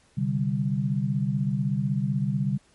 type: chord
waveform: sine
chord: C suspended second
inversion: none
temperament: equal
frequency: 130.81 / 146.83 / 196 Hz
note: C3 / D3 / G3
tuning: 0 / 0 / 0 cents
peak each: -27 dBFS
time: 0.17-2.58 s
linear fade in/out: 10 ms
effects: pink hiss -61 dBFS RMS until 2.74 s + MP3 48 kbps